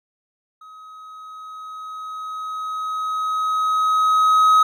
triangle tone with level ramp, 1269 Hz, D#6, 34 cents sharp, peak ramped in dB -38 to -8 dBFS, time 0.61-4.63 s, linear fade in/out 5 ms, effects none

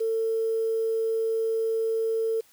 sine tone with quantisation, 450 Hz, A4, 39 cents sharp, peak -23 dBFS, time 0-2.41 s, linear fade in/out 10 ms, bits 8, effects white hiss -59 dBFS RMS until 2.52 s

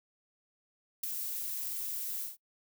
violet noise with ADSR envelope, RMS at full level -31 dBFS, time 1.03-2.37 s, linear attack 7 ms, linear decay 8 ms, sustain -6 dB, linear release 150 ms, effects noise-tail reverb RT60 0.1 s tail -23 dB re dry

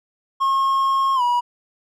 triangle tone with pitch glide, 1081 to 968.6 Hz, C#6 to B5, -44 to -34 cents, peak -14 dBFS, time 0.4-1.41 s, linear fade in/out 20 ms, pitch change -190 cents, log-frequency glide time 1.15-1.22 s, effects none

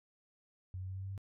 sine tone with pitch steps, 92.5 / 93.52 / 94.55 / 95.6 / 96.65 / 97.72 Hz, F#2 / F#2 / F#2 / G2 / G2 / G2, 0 / +19 / +38 / -43 / -24 / -5 cents, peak -39 dBFS, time 0.74-1.178 s, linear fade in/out 0 ms, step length 73 ms, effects none

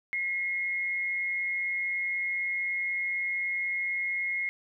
sine tone pair together, 1962.7 / 2152 Hz, B6 / C7, -11 / +48 cents, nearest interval major second, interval 159 cents, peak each -38 / -28 dBFS, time 0.13-4.49 s, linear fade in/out 0 ms, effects none

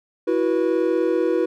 triangle chord, E suspended second, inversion none, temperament equal with one note detuned, 329.6 / 370 / 485.7 Hz, E4 / F#4 / B4, 0 / 0 / -29 cents, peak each -20 dBFS, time 0.27-1.46 s, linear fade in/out 10 ms, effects none

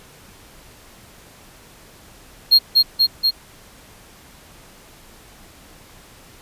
triangle tone with echo, 4246 Hz, C8, 25 cents sharp, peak -6 dBFS, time 2.51-2.59 s, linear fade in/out 20 ms, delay 240 ms, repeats 3, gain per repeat -2 dB, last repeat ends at 3.31 s, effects pink hiss -46 dBFS RMS until 6.41 s + resampled to 32000 Hz

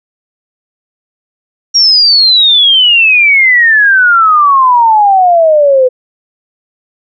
sine exponential sweep, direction down, 5660 to 499.3 Hz, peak -3 dBFS, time 1.74-5.89 s, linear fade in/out 20 ms, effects none

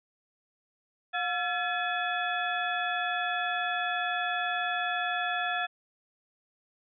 sine tone cluster, 717 / 1356 / 1715 / 2534 / 3416 Hz, F5 / E6 / A6 / D#7 / G#7, +45 / +49 / -45 / +31 / +48 cents, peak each -32 / -35 / -32 / -38 / -38 dBFS, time 1.13-5.67 s, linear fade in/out 20 ms, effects none

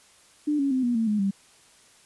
sine tone with pitch steps, 297.5 / 277.6 / 259 / 241.6 / 225.5 / 210.4 / 196.28 Hz, D4 / C#4 / C4 / B3 / A3 / G#3 / G3, +22 / +3 / -17 / -38 / +43 / +23 / +2 cents, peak -21 dBFS, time 0.47-1.31 s, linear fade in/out 10 ms, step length 120 ms, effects white hiss -56 dBFS RMS until 2.05 s + resampled to 24000 Hz

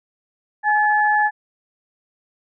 sine tone pair together, 840 / 1726.2 Hz, G#5 / A6, +19 / -34 cents, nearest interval octave, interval 1247 cents, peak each -16 / -18 dBFS, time 0.63-1.31 s, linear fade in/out 50 ms, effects none

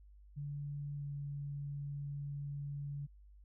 sine tone with pitch glide, 144 to 142.59 Hz, D3 to C#3, -34 to +49 cents, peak -39 dBFS, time 0.36-3.07 s, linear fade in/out 20 ms, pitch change -17 cents, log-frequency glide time 0.97-1.04 s, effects added 50 Hz sine -56 dBFS peak until 3.44 s

